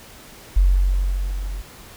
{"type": "tone with level ramp", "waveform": "sine", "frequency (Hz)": 46.25, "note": "F#1", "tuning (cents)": 0, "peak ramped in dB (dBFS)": [-10, -26], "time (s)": [0.56, 1.62], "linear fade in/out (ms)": 10, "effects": ["pink hiss -43 dBFS RMS until 1.96 s"]}